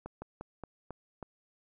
slowing click train, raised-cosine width 1 ms, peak -27 dBFS, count 6, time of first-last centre 0.06-1.227 s, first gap 160 ms, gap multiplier 1.19, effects none

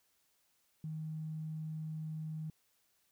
triangle tone with tanh clipping, 156.8 Hz, D#3, 14 cents sharp, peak -38 dBFS, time 0.84-2.5 s, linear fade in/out 2 ms, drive 3 dB, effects white hiss -75 dBFS RMS until 3.11 s

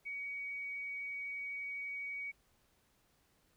sine tone with frequency modulation, 2254 Hz, C#7, 28 cents sharp, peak -39 dBFS, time 0.05-2.32 s, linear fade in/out 20 ms, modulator 28.3 Hz, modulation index 0.24, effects pink hiss -73 dBFS RMS until 3.56 s

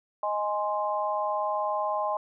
sine chord, Ab major, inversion second, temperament equal, 622.3 / 830.6 / 1046.5 Hz, Eb5 / Ab5 / C6, 0 / 0 / 0 cents, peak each -30 dBFS, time 0.23-2.17 s, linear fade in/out 2 ms, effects none

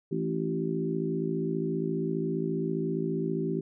harmonic tone with a mistuned harmonic, 54.9 Hz, A1, 3 cents flat, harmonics 3 / 4 / 5 / 6 / 7, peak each -32 / -35 / -35 / -36 / -32 dBFS, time 0.11-3.61 s, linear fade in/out 10 ms, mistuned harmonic 6, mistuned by +18 cents, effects none

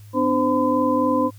sine tone cluster, 254.3 / 298.1 / 517 / 1014 Hz, C4 / D4 / C5 / B5, -49 / +26 / -21 / +45 cents, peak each -22 dBFS, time 0.13-1.31 s, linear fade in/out 50 ms, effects added 104 Hz sine -40 dBFS peak until 1.38 s + white hiss -55 dBFS RMS until 1.38 s

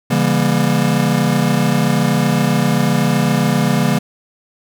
square chord, C# diminished seventh, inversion none, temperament just, 138.59 / 166.31 / 199.57 / 239.5 Hz, C#3 / E3 / G3 / Bb3, 0 / +16 / +31 / +47 cents, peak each -19 dBFS, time 0.1-3.99 s, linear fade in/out 10 ms, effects none

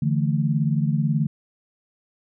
sine chord, D suspended second, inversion none, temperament just, 146.83 / 165.19 / 220.2 Hz, D3 / E3 / A3, 0 / +4 / +2 cents, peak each -21 / -24 / -25 dBFS, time 0.02-1.27 s, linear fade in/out 5 ms, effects none

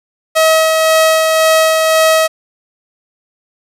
sawtooth tone with tremolo, 639 Hz, D#5, 46 cents sharp, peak -3 dBFS, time 0.35-2.28 s, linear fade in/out 20 ms, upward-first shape sine, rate 1.9 Hz, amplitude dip 30%, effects resampled to 32000 Hz + 7-bit

